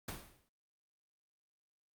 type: noise with exponential decay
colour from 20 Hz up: pink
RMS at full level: -40 dBFS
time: 0.08-0.49 s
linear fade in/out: 5 ms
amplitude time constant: 89 ms
effects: Opus 48 kbps